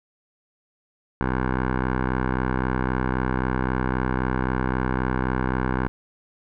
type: tone with low-pass filter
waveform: 10% pulse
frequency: 63.8 Hz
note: C2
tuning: 43 cents flat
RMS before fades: -24 dBFS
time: 1.21-5.88 s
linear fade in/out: 0 ms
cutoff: 1400 Hz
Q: 2.6
effects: none